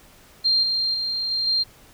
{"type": "tone with level steps", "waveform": "sine", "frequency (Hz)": 4186, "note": "C8", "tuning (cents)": 0, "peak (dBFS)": [-16, -20, -23, -21, -18], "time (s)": [0.44, 1.64], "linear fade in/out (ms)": 20, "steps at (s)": [0.63, 0.94, 1.31, 1.47], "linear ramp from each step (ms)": 2, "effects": ["pink hiss -51 dBFS RMS until 1.93 s"]}